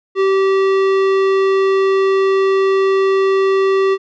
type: tone with tanh clipping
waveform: sine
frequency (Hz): 386.8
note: G4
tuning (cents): -23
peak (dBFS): -13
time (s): 0.15-3.98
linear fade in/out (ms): 50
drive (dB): 16
effects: none